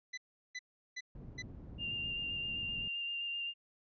sawtooth tone bursts, 2001 Hz, B6, 22 cents sharp, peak -36 dBFS, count 4, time 0.13-1.424 s, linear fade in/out 10 ms, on 46 ms, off 370 ms
white low-pass noise, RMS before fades -49 dBFS, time 1.15-2.88 s, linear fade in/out 2 ms, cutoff 170 Hz, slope 12 dB/octave
sine tone with vibrato, 2794 Hz, F7, in tune, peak -36 dBFS, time 1.78-3.54 s, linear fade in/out 50 ms, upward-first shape square, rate 7.7 Hz, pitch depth 10 cents each way
effects resampled to 16000 Hz

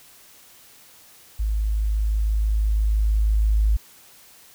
sine tone with level ramp, 53 Hz, G#1, 36 cents sharp, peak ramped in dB -20 to -15 dBFS, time 1.39-3.77 s, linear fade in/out 10 ms, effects white hiss -50 dBFS RMS until 4.54 s

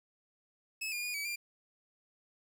sawtooth tone with pitch steps, 2592 / 2420 / 2447 / 2284 / 2388 Hz, E7 / D#7 / D#7 / D7 / D7, -30 / -49 / -29 / -49 / +28 cents, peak -32 dBFS, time 0.81-1.36 s, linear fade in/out 10 ms, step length 110 ms, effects 11-bit

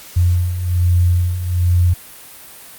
sine beating tone pair, 87.3 / 88.5 Hz, F2 / F2, 0 / +23 cents, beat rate 1.2 Hz, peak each -19 / -13 dBFS, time 0.16-1.94 s, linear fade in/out 10 ms, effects white hiss -38 dBFS RMS until 2.78 s + Opus 48 kbps

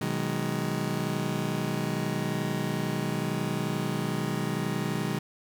30% pulse chord, G# minor seventh, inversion first, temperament just, 124.59 / 155.74 / 186.89 / 207.7 Hz, B2 / D#3 / F#3 / G#3, +16 / +2 / +18 / 0 cents, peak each -32 / -29 / -32 / -31 dBFS, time 0.01-5.19 s, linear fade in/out 5 ms, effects none

